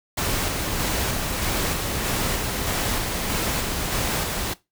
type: noise with tremolo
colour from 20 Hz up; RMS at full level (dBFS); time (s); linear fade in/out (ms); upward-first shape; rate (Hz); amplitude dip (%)
pink; -24; 0.17-4.54; 10; square; 1.6; 25
effects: noise-tail reverb RT60 0.2 s tail -18 dB re dry